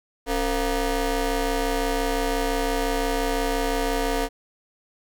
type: ring-modulated tone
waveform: 20% pulse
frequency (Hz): 243.9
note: B3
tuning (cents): -21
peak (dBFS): -14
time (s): 0.26-4.29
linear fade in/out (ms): 50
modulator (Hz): 211
effects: none